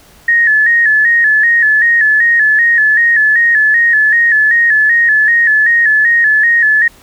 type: tone with vibrato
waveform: sine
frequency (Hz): 1795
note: A6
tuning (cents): +34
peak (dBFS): -6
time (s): 0.28-6.88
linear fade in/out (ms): 5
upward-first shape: square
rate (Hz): 2.6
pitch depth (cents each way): 68
effects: pink hiss -43 dBFS RMS until 7.02 s